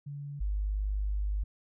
sine tone pair in turn, 143.2 / 50.63 Hz, D3 / G#1, -43 / -43 cents, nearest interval octave + tritone, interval 1800 cents, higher first, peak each -37 / -28 dBFS, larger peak second, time 0.06-0.4 / 0.4-1.44 s, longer second, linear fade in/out 10 ms, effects none

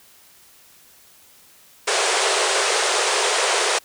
pink band-pass noise, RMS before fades -20 dBFS, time 1.87-3.79 s, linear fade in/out 10 ms, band 370 to 9600 Hz, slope 96 dB/octave, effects white hiss -51 dBFS RMS until 3.84 s

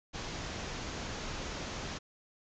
pink low-pass noise, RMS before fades -40 dBFS, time 0.13-1.99 s, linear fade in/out 20 ms, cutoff 7100 Hz, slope 96 dB/octave, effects none

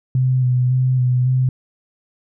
sine tone with vibrato, 127.1 Hz, C3, 50 cents flat, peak -13 dBFS, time 0.15-1.49 s, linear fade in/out 2 ms, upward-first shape square, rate 1.8 Hz, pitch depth 22 cents each way, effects none

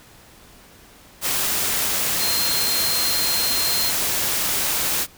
sine tone in noise, 4186 Hz, C8, in tune, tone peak -23 dBFS, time 2.18-3.93 s, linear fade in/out 50 ms, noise white, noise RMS -22 dBFS, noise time 1.21-5.07 s, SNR -4 dB, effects pink hiss -48 dBFS RMS until 5.17 s

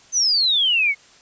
sine exponential sweep, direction down, 6272 to 2145 Hz, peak -15 dBFS, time 0.12-0.95 s, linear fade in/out 50 ms, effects white hiss -50 dBFS RMS until 1.21 s + resampled to 16000 Hz

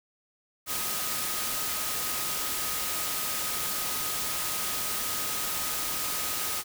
sine tone in noise, 1255 Hz, D#6, 15 cents sharp, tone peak -41 dBFS, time 0.66-6.64 s, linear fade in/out 50 ms, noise white, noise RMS -31 dBFS, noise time 0.66-6.64 s, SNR -13 dB, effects none

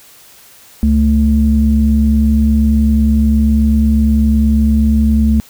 sine tone pair together, 69.3 / 219.7 Hz, C#2 / A3, 0 / -2 cents, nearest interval octave + minor sixth, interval 1998 cents, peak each -10 dBFS, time 0.83-5.4 s, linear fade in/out 0 ms, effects tanh soft clip ceiling 0 dBFS + white hiss -42 dBFS RMS until 5.49 s

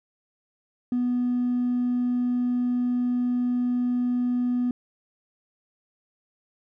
sine tone with hard clipping, 246.1 Hz, B3, 6 cents flat, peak -22 dBFS, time 0.92-4.71 s, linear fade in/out 2 ms, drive 1 dB, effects none

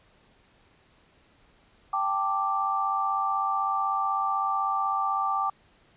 sine chord, G suspended second, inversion none, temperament equal, 784 / 880 / 1174.7 Hz, G5 / A5 / D6, 0 / 0 / 0 cents, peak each -29 / -32 / -26 dBFS, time 1.93-5.5 s, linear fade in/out 5 ms, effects pink hiss -61 dBFS RMS until 5.96 s + resampled to 8000 Hz

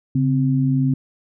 sine tone pair together, 138.59 / 260.9 Hz, C#3 / C4, 0 / -5 cents, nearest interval major seventh, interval 1095 cents, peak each -17 / -19 dBFS, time 0.15-0.94 s, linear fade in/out 5 ms, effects none

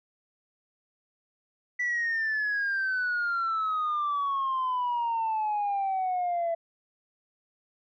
sine exponential sweep, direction down, 1975.5 to 665 Hz, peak -24 dBFS, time 1.79-6.55 s, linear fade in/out 10 ms, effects tanh soft clip ceiling -23 dBFS

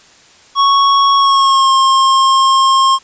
square tone with pitch glide, 1108.7 to 1069.1 Hz, C#6 to C6, 0 to +37 cents, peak -8 dBFS, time 0.55-2.99 s, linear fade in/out 50 ms, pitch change -63 cents, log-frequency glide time 1.17-1.72 s, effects white hiss -44 dBFS RMS until 3.03 s + resampled to 16000 Hz

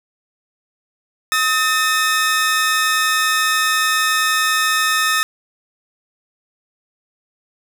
sawtooth tone pair together, 1272.8 / 1800 Hz, D#6 / A6, +39 / +39 cents, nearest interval tritone, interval 600 cents, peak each -14 dBFS, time 1.32-5.23 s, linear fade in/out 0 ms, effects none

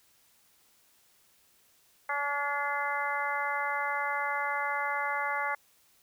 harmonic tone with a mistuned harmonic, 285.3 Hz, C#4, 50 cents sharp, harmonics 2 / 3 / 4 / 5 / 6 / 7, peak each -40 / -34 / -35 / -36 / -37 / -35 dBFS, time 2.09-5.55 s, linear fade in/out 5 ms, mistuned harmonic 7, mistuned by +48 cents, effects white hiss -65 dBFS RMS until 6.02 s

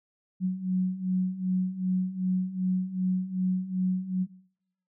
sine beating tone pair, 183.2 / 185.8 Hz, F#3 / F#3, -17 / +7 cents, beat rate 2.6 Hz, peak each -30 / -26 dBFS, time 0.4-4.27 s, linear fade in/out 50 ms, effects noise-tail reverb RT60 0.8 s tail -22 dB re dry

